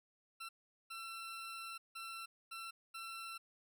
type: tone bursts at uneven times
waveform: 20% pulse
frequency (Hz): 1347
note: E6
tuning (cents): +37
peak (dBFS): -40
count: 5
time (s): 0.4-0.49 / 0.9-1.78 / 1.95-2.26 / 2.51-2.71 / 2.94-3.38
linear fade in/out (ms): 10
effects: none